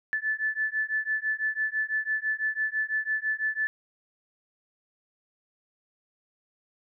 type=beating tone pair; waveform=sine; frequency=1741 / 1747 Hz; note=A6 / A6; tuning=-19 / -13 cents; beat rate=6 Hz; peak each=-29 dBFS; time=0.13-3.67 s; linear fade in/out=0 ms; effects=none